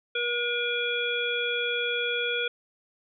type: harmonic tone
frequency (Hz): 480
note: B4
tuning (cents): -49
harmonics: 1 / 3 / 5 / 7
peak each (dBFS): -31 / -31 / -31 / -31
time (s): 0.15-2.48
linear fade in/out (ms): 5
effects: none